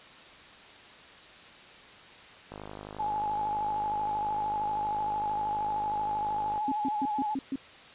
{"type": "click train", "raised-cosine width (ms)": 1, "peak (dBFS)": -27, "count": 210, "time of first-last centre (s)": [2.52, 6.578], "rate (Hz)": 51.5}
{"type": "tone with vibrato", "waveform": "sine", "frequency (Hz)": 845, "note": "G#5", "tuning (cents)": 30, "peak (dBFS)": -28, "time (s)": [2.99, 7.35], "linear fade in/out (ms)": 10, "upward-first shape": "triangle", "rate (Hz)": 13, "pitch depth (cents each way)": 52}
{"type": "tone bursts", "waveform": "sine", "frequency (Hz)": 269.6, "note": "C#4", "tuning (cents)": -48, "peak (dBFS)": -28, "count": 6, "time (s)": [6.68, 7.558], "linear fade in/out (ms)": 2, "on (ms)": 38, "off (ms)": 130}
{"effects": ["white hiss -50 dBFS RMS until 7.94 s", "resampled to 8000 Hz"]}